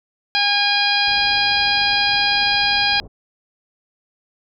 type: harmonic tone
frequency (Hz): 815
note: G#5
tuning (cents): -33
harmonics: 1 / 2 / 3 / 4 / 5 / 6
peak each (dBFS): -22 / -22 / -22 / -22 / -22 / -22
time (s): 0.35-3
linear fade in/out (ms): 0
type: low-pass noise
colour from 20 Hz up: pink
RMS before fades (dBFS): -40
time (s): 1.07-3.08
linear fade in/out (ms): 10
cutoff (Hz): 730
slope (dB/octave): 24
effects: none